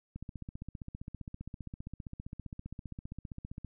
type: click train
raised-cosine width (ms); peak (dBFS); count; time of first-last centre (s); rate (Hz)
5; -29; 54; 0.16-3.647; 15.2
effects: none